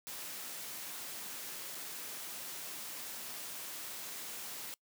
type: noise with dropouts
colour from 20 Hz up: white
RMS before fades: -44 dBFS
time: 0.07-4.74 s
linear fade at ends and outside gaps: 0 ms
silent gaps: 1.747-1.751 s
effects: noise-tail reverb RT60 0.1 s tail -24 dB re dry + high-pass 150 Hz 12 dB/octave